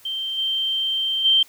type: tone with level steps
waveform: sine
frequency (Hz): 3136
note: G7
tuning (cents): 0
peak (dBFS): -24 / -20 / -13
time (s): 0.05-1.43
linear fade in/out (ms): 5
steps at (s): 0.37 / 1.24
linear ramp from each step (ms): 20
effects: white hiss -51 dBFS RMS until 1.48 s